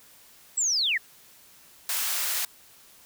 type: linear sweep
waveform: sine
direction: down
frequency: 7902 to 1686 Hz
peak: -22 dBFS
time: 0.57-0.98 s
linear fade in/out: 10 ms
type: high-pass noise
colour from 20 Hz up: white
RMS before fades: -28 dBFS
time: 1.89-2.45 s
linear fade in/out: 2 ms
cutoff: 860 Hz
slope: 12 dB/octave
effects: white hiss -54 dBFS RMS until 3.05 s